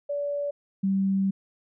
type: tone pair in turn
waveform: sine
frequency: 575 / 193.89 Hz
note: D5 / G3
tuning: -37 / -19 cents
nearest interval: octave + perfect fifth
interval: 1882 cents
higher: first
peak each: -26 / -21 dBFS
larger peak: second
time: 0.09-0.51 / 0.83-1.31 s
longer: second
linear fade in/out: 10 ms
effects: none